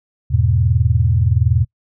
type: chord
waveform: sine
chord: E major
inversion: none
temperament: equal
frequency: 82.41 / 103.83 / 123.47 Hz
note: E2 / G#2 / B2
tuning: 0 / 0 / 0 cents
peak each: -16 dBFS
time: 0.3-1.65 s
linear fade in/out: 20 ms
effects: noise-tail reverb RT60 0.1 s tail -26 dB re dry